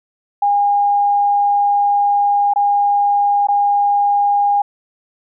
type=tone with dropouts; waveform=sine; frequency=813 Hz; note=G#5; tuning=37 cents flat; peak=-11 dBFS; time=0.42-4.62 s; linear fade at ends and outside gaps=5 ms; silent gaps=2.537-2.559 / 3.471-3.485 s; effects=none